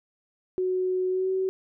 sine tone with pitch glide, 369.6 to 378 Hz, F#4 to F#4, -2 to +37 cents, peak -23 dBFS, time 0.58-1.49 s, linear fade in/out 0 ms, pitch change +39 cents, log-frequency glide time 1.09-1.3 s, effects none

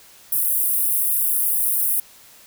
pink high-pass noise, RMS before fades -20 dBFS, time 0.32-2 s, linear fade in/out 5 ms, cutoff 10000 Hz, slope 48 dB/octave, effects white hiss -48 dBFS RMS until 2.46 s

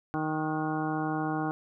harmonic tone with a mistuned harmonic, 155.6 Hz, D#3, in tune, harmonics 1 / 2 / 3 / 4 / 5 / 6 / 7 / 8 / 9, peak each -35 / -31 / -40 / -44 / -34 / -46 / -39 / -44 / -40 dBFS, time 0.14-1.51 s, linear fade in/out 0 ms, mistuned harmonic 9, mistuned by +44 cents, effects none

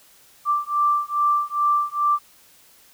sine beating tone pair, 1174.7 / 1177.1 Hz, D6 / D6, 0 / +4 cents, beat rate 2.4 Hz, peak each -21 / -21 dBFS, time 0.45-2.19 s, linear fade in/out 50 ms, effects white hiss -53 dBFS RMS until 2.93 s

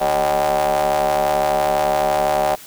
35% pulse ring-modulated tone, 71.9 Hz, D2, 36 cents flat, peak -11 dBFS, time 0-2.56 s, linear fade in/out 20 ms, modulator 686 Hz, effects white hiss -40 dBFS RMS until 2.66 s

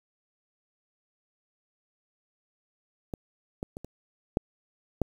clicks, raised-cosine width 2 ms, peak -20 / -19 / -25 / -27 / -10 / -11 dBFS, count 6, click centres 3.138 / 3.629 / 3.769 / 3.846 / 4.371 / 5.017 s, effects 8-bit

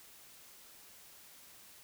silence, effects white hiss -57 dBFS RMS until 1.83 s

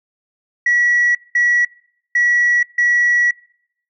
sine tone bursts at uneven times, 1933 Hz, B6, 38 cents flat, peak -10 dBFS, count 4, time 0.66-1.15 / 1.35-1.65 / 2.15-2.63 / 2.78-3.31 s, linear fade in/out 5 ms, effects noise-tail reverb RT60 0.7 s tail -24 dB re dry + tanh soft clip ceiling -8 dBFS

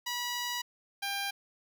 10% pulse tone pair in turn, 972 / 797 Hz, B5 / G5, -28 / +28 cents, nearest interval minor third, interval 344 cents, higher first, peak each -24 / -24 dBFS, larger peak neither, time 0.06-0.62 / 1.02-1.31 s, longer first, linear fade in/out 10 ms, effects none

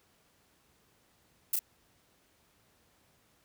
violet noise with echo, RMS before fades -28 dBFS, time 1.53-1.56 s, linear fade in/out 5 ms, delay 32 ms, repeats 1, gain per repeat -3 dB, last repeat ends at 1.592 s, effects pink hiss -68 dBFS RMS until 3.44 s + high-pass 60 Hz 12 dB/octave

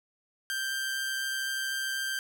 sawtooth tone with amplitude modulation, 1574 Hz, G6, 7 cents sharp, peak -25 dBFS, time 0.5-2.19 s, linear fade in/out 0 ms, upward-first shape sine, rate 133 Hz, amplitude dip 35%, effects none

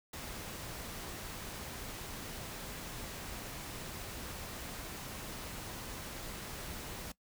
pink noise, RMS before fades -44 dBFS, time 0.13-7.12 s, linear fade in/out 5 ms, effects noise-tail reverb RT60 0.1 s tail -20 dB re dry

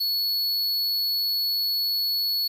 square tone, 4397 Hz, C#8, 15 cents flat, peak -23 dBFS, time 0-2.48 s, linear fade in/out 10 ms, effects 9-bit

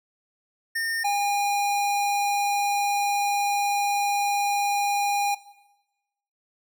square tone pair in turn, 1822 / 811.6 Hz, A#6 / G#5, -40 / -40 cents, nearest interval octave + major second, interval 1400 cents, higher first, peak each -25 / -22 dBFS, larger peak second, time 0.75-1.04 / 1.04-5.35 s, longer second, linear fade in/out 10 ms, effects noise-tail reverb RT60 1.0 s tail -17 dB re dry

